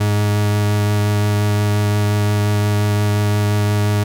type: tone with vibrato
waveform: 40% pulse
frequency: 103.83 Hz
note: G#2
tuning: in tune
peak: -13 dBFS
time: 0-4.04 s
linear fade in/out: 10 ms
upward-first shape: triangle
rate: 5.7 Hz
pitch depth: 11 cents each way
effects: none